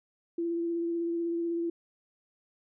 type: tone with vibrato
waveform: sine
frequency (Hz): 338.2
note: E4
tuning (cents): +44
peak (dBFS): -28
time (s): 0.38-1.7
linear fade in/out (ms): 5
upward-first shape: triangle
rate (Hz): 16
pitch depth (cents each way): 19
effects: none

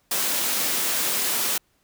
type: high-pass noise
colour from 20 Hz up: white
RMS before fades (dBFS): -24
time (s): 0.11-1.58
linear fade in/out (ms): 5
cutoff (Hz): 170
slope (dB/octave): 24
effects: pink hiss -66 dBFS RMS until 1.83 s

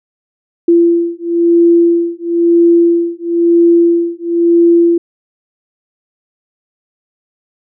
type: beating tone pair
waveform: sine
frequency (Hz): 339.9 / 340.9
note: F4 / F4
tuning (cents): -47 / -42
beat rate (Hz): 1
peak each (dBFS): -10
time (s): 0.68-4.98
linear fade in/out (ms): 5
effects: none

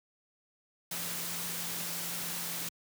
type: tone in noise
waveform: sine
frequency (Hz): 171.8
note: F3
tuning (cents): -28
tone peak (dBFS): -47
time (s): 0.91-2.69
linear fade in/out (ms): 5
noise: white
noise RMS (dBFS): -37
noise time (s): 0.91-2.69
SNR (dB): -13
effects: high-pass 100 Hz 12 dB/octave

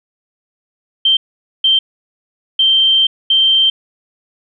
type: tone bursts at uneven times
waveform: sine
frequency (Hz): 3136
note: G7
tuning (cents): 0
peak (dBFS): -8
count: 4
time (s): 1.05-1.17 / 1.64-1.79 / 2.59-3.07 / 3.3-3.7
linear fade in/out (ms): 5
effects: none

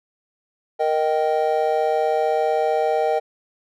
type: chord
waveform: triangle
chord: Eb major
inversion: second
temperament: just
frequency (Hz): 466.7 / 622.3 / 777.8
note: Bb4 / Eb5 / G5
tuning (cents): +2 / 0 / -14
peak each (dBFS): -20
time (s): 0.79-3.2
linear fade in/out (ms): 20
effects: none

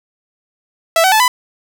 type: tone with pitch steps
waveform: sawtooth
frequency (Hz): 659.3 / 757.3 / 870 / 999.3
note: E5 / F#5 / A5 / B5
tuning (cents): 0 / +40 / -20 / +20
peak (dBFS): -5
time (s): 0.96-1.28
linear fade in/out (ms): 2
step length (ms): 80
effects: none

